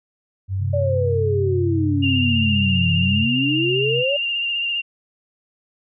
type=tone with pitch glide; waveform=sine; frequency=96 to 95.28 Hz; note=G2 to G2; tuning=-36 to -49 cents; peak=-20 dBFS; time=0.48-3.27 s; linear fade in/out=50 ms; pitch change=-13 cents; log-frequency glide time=1.03-2.69 s
type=tone; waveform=sine; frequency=131.3 Hz; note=C3; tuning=6 cents sharp; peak=-24 dBFS; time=0.58-4.04 s; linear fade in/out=50 ms
type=exponential two-way sweep; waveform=sine; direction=down then up; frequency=587.3 to 164.81 to 587.3 Hz; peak=-19 dBFS; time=0.73-4.17 s; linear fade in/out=10 ms; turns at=2.94 s
type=tone with vibrato; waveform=sine; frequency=2794 Hz; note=F7; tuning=in tune; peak=-20 dBFS; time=2.02-4.82 s; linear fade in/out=20 ms; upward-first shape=triangle; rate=15 Hz; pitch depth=36 cents each way
effects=none